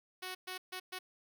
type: tone bursts at uneven times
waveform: 5% pulse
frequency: 370 Hz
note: F#4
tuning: in tune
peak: -29 dBFS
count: 4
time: 0.22-0.35 / 0.47-0.58 / 0.72-0.8 / 0.92-0.99 s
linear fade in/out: 10 ms
effects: none